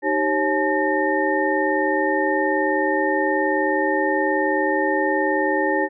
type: tone cluster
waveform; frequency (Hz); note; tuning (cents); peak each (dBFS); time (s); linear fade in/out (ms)
sine; 310 / 388.9 / 542 / 858 / 1825; D#4 / G4 / C#5 / A5 / A#6; -6 / -14 / -39 / -44 / -37; -24; 0.02-5.89; 50
effects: none